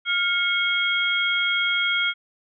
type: tone cluster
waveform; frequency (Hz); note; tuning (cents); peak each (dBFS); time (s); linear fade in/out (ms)
sine; 1407 / 2190 / 3261; F6 / C#7 / G#7; +12 / -22 / -32; -24; 0.05-2.14; 50
effects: none